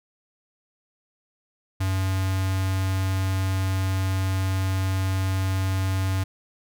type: tone with notch filter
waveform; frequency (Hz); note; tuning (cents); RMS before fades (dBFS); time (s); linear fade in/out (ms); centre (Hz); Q
square; 95.1; F#2; +48; -24; 1.8-6.24; 10; 420; 1.1
effects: none